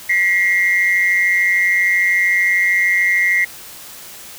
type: tone pair together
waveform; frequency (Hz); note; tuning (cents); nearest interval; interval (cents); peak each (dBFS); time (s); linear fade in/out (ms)
sine; 1930.2 / 2117; B6 / C7; -40 / +20; major second; 160; -14; 0.09-3.45; 10
effects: tanh soft clip ceiling -6 dBFS + white hiss -36 dBFS RMS until 4.38 s